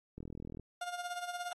click train, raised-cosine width 3 ms, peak -32 dBFS, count 18, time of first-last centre 0.18-0.597 s, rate 40.8 Hz
30% pulse tone with tremolo, 708 Hz, F5, 23 cents sharp, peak -33 dBFS, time 0.81-1.53 s, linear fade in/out 5 ms, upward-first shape sine, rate 17 Hz, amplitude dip 65%
effects AAC 32 kbps

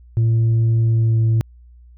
sine tone with pitch glide, 113.9 to 112.53 Hz, A#2 to A2, -40 to +39 cents, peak -10 dBFS, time 0.17-1.41 s, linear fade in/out 0 ms, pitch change -21 cents, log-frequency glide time 0.81-1.25 s, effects tanh soft clip ceiling -12 dBFS + added 60 Hz sine -42 dBFS peak until 1.97 s

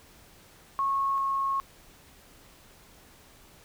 sine tone pair in turn, 1095 / 1091.1 Hz, C#6 / C#6, -22 / -28 cents, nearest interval unison, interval 6 cents, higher first, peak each -24 / -25 dBFS, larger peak first, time 0.79-1.18 / 1.18-1.6 s, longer second, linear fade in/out 0 ms, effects pink hiss -55 dBFS RMS until 3.64 s

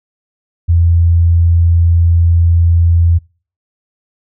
sine tone, 84.7 Hz, E2, 48 cents sharp, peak -6 dBFS, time 0.68-3.19 s, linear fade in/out 20 ms, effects noise-tail reverb RT60 0.4 s tail -26 dB re dry

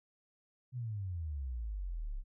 sine exponential sweep, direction down, 129.6 to 31.92 Hz, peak -36 dBFS, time 0.72-2.24 s, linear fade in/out 50 ms, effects none

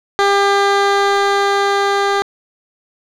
15% pulse tone with level ramp, 399.6 Hz, G4, 33 cents sharp, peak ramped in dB -4 to -7 dBFS, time 0.19-2.22 s, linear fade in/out 0 ms, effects low-pass 5000 Hz 12 dB/octave + 7-bit

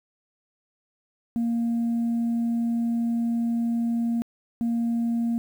sine tone pair in turn, 233.1 / 233.1 Hz, A#3 / A#3, 0 / 0 cents, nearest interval unison, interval 0 cents, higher neither, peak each -20 dBFS, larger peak neither, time 1.36-4.22 / 4.61-5.38 s, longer first, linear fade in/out 0 ms, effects tanh soft clip ceiling -20 dBFS + 9-bit

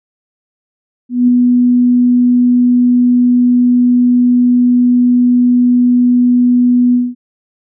sine tone with ADSR envelope, 245.8 Hz, B3, 8 cents flat, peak -4 dBFS, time 1.09-7.15 s, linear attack 190 ms, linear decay 4 ms, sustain -2 dB, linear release 210 ms, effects none

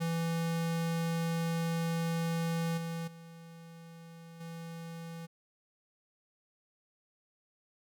square tone with level steps, 166.1 Hz, E3, 13 cents sharp, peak -31 / -36 / -49 / -42 dBFS, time 0-5.27 s, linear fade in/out 20 ms, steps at 2.77 / 3.07 / 4.4 s, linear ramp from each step 10 ms, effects none

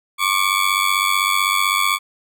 20% pulse ring-modulated tone, 1136 Hz, C#6, 42 cents sharp, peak -8 dBFS, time 0.18-1.99 s, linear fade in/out 50 ms, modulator 47.9 Hz, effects none

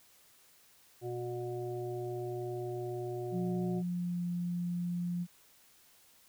harmonic tone, 121.3 Hz, B2, 31 cents flat, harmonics 1 / 3 / 5 / 6, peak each -41 / -37 / -48 / -46 dBFS, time 1.01-3.83 s, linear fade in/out 50 ms
sine tone with pitch glide, 178.3 to 175.34 Hz, F3 to F3, +36 to +7 cents, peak -32 dBFS, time 3.31-5.27 s, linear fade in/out 50 ms, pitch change -29 cents, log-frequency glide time 3.61-4.23 s
effects white hiss -63 dBFS RMS until 6.28 s

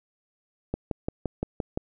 click train, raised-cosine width 2 ms, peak -14 dBFS, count 7, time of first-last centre 0.74-1.774 s, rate 5.8 Hz, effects none

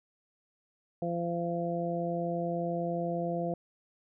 harmonic tone, 171.3 Hz, F3, 33 cents flat, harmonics 1 / 2 / 3 / 4, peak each -34 / -37 / -35 / -35 dBFS, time 1.02-3.54 s, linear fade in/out 2 ms, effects none

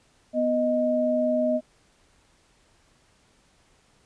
sine tone pair together, 247.3 / 622.3 Hz, B3 / D#5, +3 / 0 cents, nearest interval octave + major third, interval 1597 cents, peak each -25 / -22 dBFS, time 0.33-1.61 s, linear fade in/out 50 ms, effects pink hiss -62 dBFS RMS until 4.05 s + resampled to 22050 Hz

